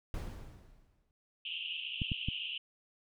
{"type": "noise with exponential decay", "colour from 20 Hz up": "brown", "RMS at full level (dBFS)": -36, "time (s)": [0.14, 1.11], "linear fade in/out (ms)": 1, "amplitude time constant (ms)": 210}
{"type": "band-pass noise", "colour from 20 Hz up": "white", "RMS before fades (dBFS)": -40, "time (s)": [1.45, 2.58], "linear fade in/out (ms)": 5, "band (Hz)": [2700, 3100], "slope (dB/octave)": 96}
{"type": "clicks", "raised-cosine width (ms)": 5, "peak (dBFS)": -21, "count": 3, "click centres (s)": [2.018, 2.118, 2.286]}
{"effects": []}